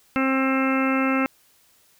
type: harmonic tone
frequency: 265.6 Hz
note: C4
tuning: 26 cents sharp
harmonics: 1 / 2 / 3 / 4 / 5 / 6 / 7 / 8 / 9 / 10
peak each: -21 / -28 / -33 / -34 / -27 / -34 / -38 / -30 / -39 / -31 dBFS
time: 0.16-1.26 s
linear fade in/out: 0 ms
effects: white hiss -59 dBFS RMS until 1.99 s